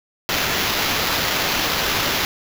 white noise with sample-and-hold, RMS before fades -21 dBFS, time 0.29-2.25 s, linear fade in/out 0 ms, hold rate 8820 Hz, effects none

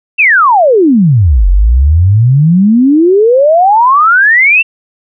sine exponential two-way sweep, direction down then up, 2749 to 43.62 to 2749 Hz, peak -3 dBFS, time 0.18-4.63 s, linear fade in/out 20 ms, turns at 1.48 s, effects none

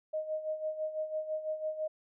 sine tone with tremolo, 622.3 Hz, D#5, in tune, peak -30 dBFS, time 0.13-1.88 s, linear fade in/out 10 ms, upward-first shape sine, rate 6 Hz, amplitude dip 70%, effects none

